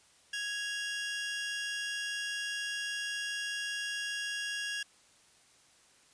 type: tone pair together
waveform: sawtooth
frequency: 1659.4 / 2794 Hz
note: G#6 / F7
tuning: -2 / 0 cents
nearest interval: major sixth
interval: 902 cents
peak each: -32 / -36 dBFS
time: 0.33-4.83 s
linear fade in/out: 5 ms
effects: white hiss -63 dBFS RMS until 6.13 s + resampled to 22050 Hz